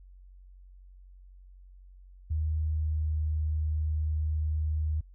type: tone with pitch glide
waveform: sine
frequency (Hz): 77.9 to 77.27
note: D#2 to D#2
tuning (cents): +3 to -11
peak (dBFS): -26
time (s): 2.3-5.01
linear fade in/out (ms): 10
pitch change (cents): -14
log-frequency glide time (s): 2.59-3.17
effects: added 46 Hz sine -49 dBFS peak until 5.14 s